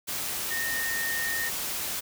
sine tone in noise, 1840 Hz, A#6, 23 cents flat, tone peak -29 dBFS, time 0.5-1.5 s, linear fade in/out 20 ms, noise white, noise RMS -32 dBFS, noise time 0.07-2.01 s, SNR 0 dB, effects none

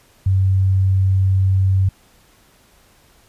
sine tone, 95.4 Hz, G2, 47 cents flat, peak -12 dBFS, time 0.26-1.89 s, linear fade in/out 5 ms, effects pink hiss -53 dBFS RMS until 3.28 s + resampled to 32000 Hz

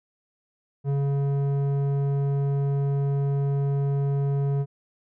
square tone with low-pass filter, 140 Hz, C#3, 18 cents sharp, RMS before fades -24 dBFS, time 0.84-4.66 s, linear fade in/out 50 ms, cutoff 540 Hz, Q 0.64, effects none

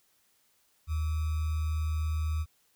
sine tone with sample-and-hold, 78.2 Hz, D#2, 9 cents sharp, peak -27 dBFS, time 0.87-2.46 s, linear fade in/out 50 ms, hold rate 1225 Hz, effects white hiss -69 dBFS RMS until 2.75 s

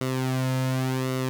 sawtooth tone with flanger, 129.9 Hz, C3, 12 cents flat, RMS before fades -26 dBFS, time 0.01-1.29 s, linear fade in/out 0 ms, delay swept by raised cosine 1.2 to 2.7 ms, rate 0.89 Hz, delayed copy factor -0.65, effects none

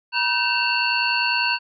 sine tone cluster, 959 / 1535 / 2666 / 2776 / 4439 Hz, A#5 / G6 / E7 / F7 / C#8, +49 / -37 / +19 / -11 / +2 cents, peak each -25 dBFS, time 0.12-1.59 s, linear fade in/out 50 ms, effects none

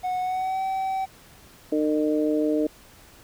triangle tone with pitch glide, 734 to 766.5 Hz, F#5 to G5, -14 to -39 cents, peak -22 dBFS, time 0.03-1.06 s, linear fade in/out 20 ms, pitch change +75 cents, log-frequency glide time 0.21-0.62 s
harmonic tone, 152.2 Hz, D#3, 38 cents flat, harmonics 2 / 3 / 4, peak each -22 / -26 / -28 dBFS, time 1.72-2.67 s, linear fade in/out 5 ms
effects pink hiss -51 dBFS RMS until 3.23 s

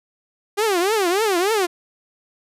sawtooth tone with vibrato, 392 Hz, G4, in tune, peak -13 dBFS, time 0.57-1.67 s, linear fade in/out 20 ms, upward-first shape triangle, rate 3.4 Hz, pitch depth 280 cents each way, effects resampled to 32000 Hz

